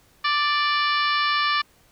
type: harmonic tone with a mistuned harmonic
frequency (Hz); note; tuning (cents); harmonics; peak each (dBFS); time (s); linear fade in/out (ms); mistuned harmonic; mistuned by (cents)
587.3; D5; 0; 2 / 3 / 4 / 5 / 6 / 7 / 8 / 9; -22 / -26 / -28 / -30 / -32 / -33 / -34 / -35; 0.24-1.62; 10; 8; -42
effects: pink hiss -58 dBFS RMS until 1.91 s